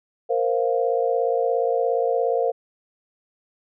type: chord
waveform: sine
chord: Bb suspended second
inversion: none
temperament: equal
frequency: 466.2 / 523.3 / 698.5 Hz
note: Bb4 / C5 / F5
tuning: 0 / 0 / 0 cents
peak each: -22 / -23 / -25 dBFS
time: 0.29-2.52 s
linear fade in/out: 20 ms
effects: none